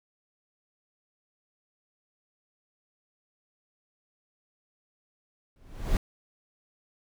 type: noise with exponential growth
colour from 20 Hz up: brown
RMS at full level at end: -21 dBFS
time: 5.56-5.97 s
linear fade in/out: 1 ms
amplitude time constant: 89 ms
effects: none